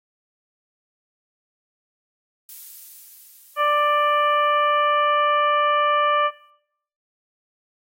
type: noise with exponential decay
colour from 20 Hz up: violet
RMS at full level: -37 dBFS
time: 2.49-6.5 s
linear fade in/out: 1 ms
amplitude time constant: 870 ms
type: harmonic tone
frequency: 590 Hz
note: D5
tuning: 8 cents sharp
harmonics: 1 / 2 / 3 / 4 / 5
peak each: -23 / -18 / -28 / -31 / -32 dBFS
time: 3.56-6.31 s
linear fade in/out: 50 ms
effects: noise-tail reverb RT60 0.7 s tail -19 dB re dry + AAC 48 kbps